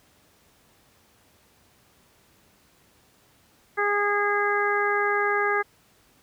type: harmonic tone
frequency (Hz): 410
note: G#4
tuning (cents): -22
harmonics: 1 / 2 / 3 / 4 / 5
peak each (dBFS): -26 / -29 / -27 / -26 / -30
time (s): 3.77-5.63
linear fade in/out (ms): 20
effects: pink hiss -60 dBFS RMS until 6.22 s + high-pass 60 Hz 12 dB/octave